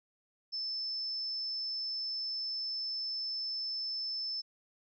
sine tone, 5270 Hz, E8, 1 cent flat, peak -34 dBFS, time 0.52-4.42 s, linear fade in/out 20 ms, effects none

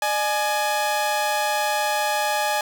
sawtooth tone pair together, 604 / 838.7 Hz, D5 / G#5, +48 / +17 cents, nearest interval tritone, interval 569 cents, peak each -22 / -18 dBFS, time 0.02-2.61 s, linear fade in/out 2 ms, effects none

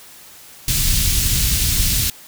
pink band-stop noise, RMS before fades -17 dBFS, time 0.68-2.1 s, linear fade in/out 2 ms, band 120 to 3800 Hz, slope 12 dB/octave, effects white hiss -42 dBFS RMS until 2.27 s

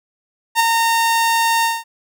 sawtooth tone with ADSR envelope, 917 Hz, A#5, 29 cents flat, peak -6 dBFS, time 0.55-1.84 s, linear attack 47 ms, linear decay 15 ms, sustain -4 dB, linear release 200 ms, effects none

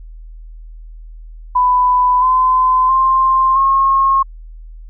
sine tone with pitch steps, 997 / 1024.4 / 1052.6 / 1081.6 Hz, B5 / C6 / C6 / C#6, +16 / -37 / +10 / -43 cents, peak -9 dBFS, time 1.55-4.23 s, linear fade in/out 10 ms, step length 670 ms, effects added 40 Hz sine -31 dBFS peak until 4.89 s

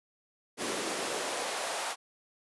pink noise with high-pass filter sweep, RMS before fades -34 dBFS, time 0.57-1.96 s, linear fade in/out 50 ms, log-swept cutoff 290 to 780 Hz, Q 1.6, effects resampled to 24000 Hz

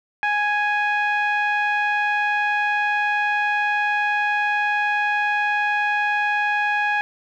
sawtooth tone with low-pass filter, 830.6 Hz, G#5, in tune, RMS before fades -21 dBFS, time 0.23-7.01 s, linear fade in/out 0 ms, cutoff 2100 Hz, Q 6.3, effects none

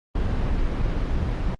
brown noise, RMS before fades -23 dBFS, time 0.15-1.55 s, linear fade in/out 5 ms, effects low-pass 4000 Hz 12 dB/octave + Opus 24 kbps

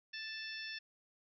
harmonic tone with a mistuned harmonic, 880 Hz, A5, in tune, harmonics 2 / 3 / 4 / 5 / 6, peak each -46 / -48 / -50 / -53 / -48 dBFS, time 0.13-0.79 s, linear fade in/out 10 ms, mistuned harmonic 6, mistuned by +22 cents, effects none

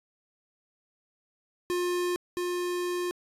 square tone pair in turn, 355.2 / 355.2 Hz, F4 / F4, +29 / +29 cents, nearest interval unison, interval 0 cents, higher neither, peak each -27 / -29 dBFS, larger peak first, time 1.7-2.16 / 2.37-3.11 s, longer second, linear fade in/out 0 ms, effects resampled to 32000 Hz

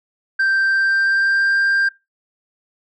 sine tone with pitch glide, 1568 to 1589 Hz, G6 to G6, 0 to +23 cents, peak -11 dBFS, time 0.39-1.89 s, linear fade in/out 10 ms, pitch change +23 cents, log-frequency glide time 0.67-1.58 s, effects noise-tail reverb RT60 0.2 s tail -18 dB re dry + tanh soft clip ceiling -13 dBFS

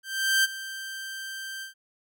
sawtooth tone with ADSR envelope, 1568 Hz, G6, in tune, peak -15 dBFS, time 0.03-1.74 s, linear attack 410 ms, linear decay 25 ms, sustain -16 dB, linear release 120 ms, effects none

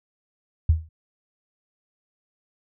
sine tone with exponential decay, 80 Hz, D#2, 49 cents sharp, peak -11 dBFS, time 0.69-0.89 s, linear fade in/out 5 ms, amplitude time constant 42 ms, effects none

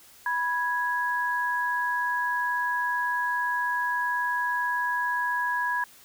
sine tone pair together, 981.8 / 1661.2 Hz, B5 / G#6, -10 / 0 cents, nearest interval major sixth, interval 910 cents, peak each -27 dBFS, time 0.26-5.84 s, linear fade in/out 2 ms, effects white hiss -53 dBFS RMS until 6.04 s

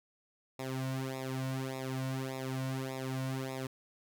sawtooth tone with flanger, 131.8 Hz, C3, 13 cents sharp, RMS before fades -37 dBFS, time 0.59-3.67 s, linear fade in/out 5 ms, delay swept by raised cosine 0.65 to 2.45 ms, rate 1.7 Hz, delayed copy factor -0.95, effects none

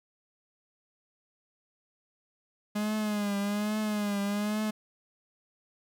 45% pulse tone with vibrato, 207.7 Hz, G#3, in tune, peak -28 dBFS, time 2.75-4.71 s, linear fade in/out 10 ms, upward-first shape triangle, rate 1.2 Hz, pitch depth 70 cents each way, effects none

